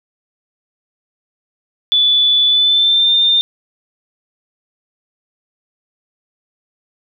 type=tone with pitch glide; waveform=sine; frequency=3468 to 3607 Hz; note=A7 to A7; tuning=-26 to +42 cents; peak=-9 dBFS; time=1.92-3.41 s; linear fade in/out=0 ms; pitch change=+68 cents; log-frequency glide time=2.47-3.13 s; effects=none